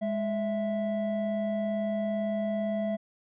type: tone pair together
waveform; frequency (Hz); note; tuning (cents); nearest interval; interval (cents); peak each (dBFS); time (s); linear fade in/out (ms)
triangle; 207.4 / 660; G#3 / E5; -2 / +2; octave + minor sixth; 2004; -28 / -28; 0.01-2.97; 20
effects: resampled to 8000 Hz